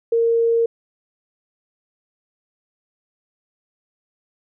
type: tone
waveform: sine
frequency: 461.8 Hz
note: A#4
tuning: 16 cents flat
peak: -14 dBFS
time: 0.12-0.66 s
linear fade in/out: 5 ms
effects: none